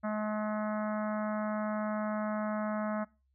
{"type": "harmonic tone", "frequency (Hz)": 212.9, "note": "G#3", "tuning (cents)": 43, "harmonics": [1, 3, 4, 5, 6, 7, 8, 9, 10], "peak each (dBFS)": [-33, -36, -44, -43, -42, -46, -49, -54, -56], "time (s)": [0.03, 3.05], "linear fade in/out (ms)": 20, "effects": ["noise-tail reverb RT60 0.3 s tail -23 dB re dry", "added 66 Hz sine -70 dBFS peak until 3.34 s"]}